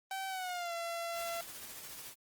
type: tone with pitch glide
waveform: sawtooth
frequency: 770 to 678.1 Hz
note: G5 to E5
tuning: -31 to +49 cents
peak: -33 dBFS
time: 0.11-1.41 s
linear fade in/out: 2 ms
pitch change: -220 cents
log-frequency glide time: 0.28-0.73 s
type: noise with tremolo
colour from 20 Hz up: white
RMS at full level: -46 dBFS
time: 1.12-2.15 s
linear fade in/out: 50 ms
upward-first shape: sine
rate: 14 Hz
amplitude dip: 35%
effects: Opus 24 kbps